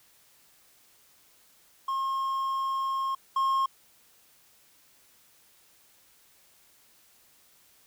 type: tone pair in turn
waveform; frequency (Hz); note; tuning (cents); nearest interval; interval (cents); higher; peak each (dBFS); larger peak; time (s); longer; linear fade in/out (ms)
triangle; 1074 / 1074; C6 / C6; +45 / +45; unison; 0; neither; -25 / -21; second; 1.88-3.15 / 3.36-3.66; first; 5
effects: white hiss -61 dBFS RMS until 7.86 s